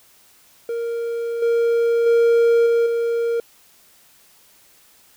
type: tone with level steps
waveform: triangle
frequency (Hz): 466.2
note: A#4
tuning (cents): 0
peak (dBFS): -20 / -13 / -10 / -12 / -16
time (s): 0.69-3.4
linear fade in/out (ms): 2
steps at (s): 1.42 / 2.06 / 2.66 / 2.86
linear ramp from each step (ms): 5
effects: white hiss -53 dBFS RMS until 5.16 s